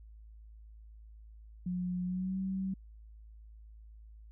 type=tone with pitch glide; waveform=sine; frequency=180 to 190.59 Hz; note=F#3 to G3; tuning=-47 to -48 cents; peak=-32 dBFS; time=1.66-2.74 s; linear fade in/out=5 ms; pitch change=+99 cents; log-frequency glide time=2.04-2.38 s; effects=added 54 Hz sine -50 dBFS peak until 4.31 s